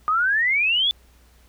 sine exponential sweep, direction up, 1208 to 3520 Hz, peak -17 dBFS, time 0.08-0.91 s, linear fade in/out 0 ms, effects added 60 Hz sine -52 dBFS peak until 1.48 s + pink hiss -58 dBFS RMS until 1.48 s

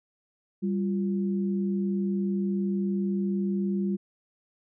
sine tone pair together, 196 / 349.2 Hz, G3 / F4, 0 / 0 cents, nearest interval minor seventh, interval 1000 cents, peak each -25 / -33 dBFS, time 0.62-3.97 s, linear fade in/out 20 ms, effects none

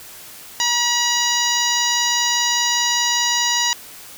harmonic tone with a mistuned harmonic, 965 Hz, B5, 40 cents flat, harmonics 1 / 2 / 3 / 4 / 5 / 6 / 7, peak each -24 / -24 / -24 / -24 / -24 / -24 / -24 dBFS, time 0.6-3.73 s, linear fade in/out 0 ms, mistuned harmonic 1, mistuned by -18 cents, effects white hiss -39 dBFS RMS until 4.17 s

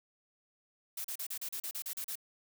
blue noise bursts, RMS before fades -39 dBFS, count 11, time 0.97-2.155 s, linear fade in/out 5 ms, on 75 ms, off 36 ms, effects none

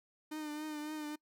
45% pulse tone with vibrato, 303.6 Hz, D#4, 42 cents flat, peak -39 dBFS, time 0.31-1.16 s, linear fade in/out 10 ms, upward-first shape triangle, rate 3.6 Hz, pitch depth 43 cents each way, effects noise-tail reverb RT60 0.1 s tail -24 dB re dry

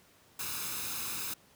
white noise with comb filter, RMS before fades -37 dBFS, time 0.39-1.34 s, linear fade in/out 5 ms, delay 0.78 ms, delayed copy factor +0.6, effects pink hiss -62 dBFS RMS until 1.55 s + high-pass 80 Hz 12 dB/octave

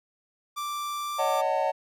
45% pulse tone with pitch glide, 1174.7 to 1182.2 Hz, D6 to D6, 0 to +11 cents, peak -30 dBFS, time 0.56-1.42 s, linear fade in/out 20 ms, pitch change +11 cents, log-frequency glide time 1.03-1.26 s
triangle chord, D# half-diminished seventh, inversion third, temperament just, 560 / 622.3 / 746.7 / 896 Hz, C#5 / D#5 / F#5 / A5, +18 / 0 / +16 / +31 cents, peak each -27 dBFS, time 1.18-1.72 s, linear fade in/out 20 ms
effects none

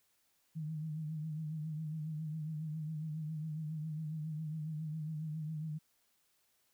sine tone with vibrato, 155.56 Hz, D#3, in tune, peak -37 dBFS, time 0.55-5.79 s, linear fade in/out 20 ms, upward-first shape triangle, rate 7.3 Hz, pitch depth 69 cents each way, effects white hiss -75 dBFS RMS until 6.73 s

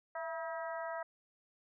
harmonic tone with a mistuned harmonic, 321.3 Hz, E4, 44 cents flat, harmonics 2 / 3 / 4 / 5 / 6, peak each -40 / -44 / -46 / -48 / -50 dBFS, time 0.15-1.03 s, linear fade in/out 5 ms, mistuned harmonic 2, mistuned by +59 cents, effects none

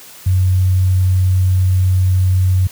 sine tone with sample-and-hold, 92.8 Hz, F#2, 6 cents sharp, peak -9 dBFS, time 0.26-2.67 s, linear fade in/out 5 ms, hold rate 11025 Hz, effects white hiss -38 dBFS RMS until 2.71 s + high-pass 60 Hz 12 dB/octave

